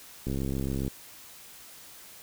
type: click train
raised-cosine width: 3 ms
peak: -19 dBFS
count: 42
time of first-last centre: 0.27-0.879 s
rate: 67.3 Hz
effects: white hiss -49 dBFS RMS until 2.22 s